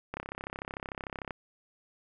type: click train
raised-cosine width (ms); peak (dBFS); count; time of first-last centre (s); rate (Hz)
0.5; -21; 40; 0.14-1.308; 33.4
effects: none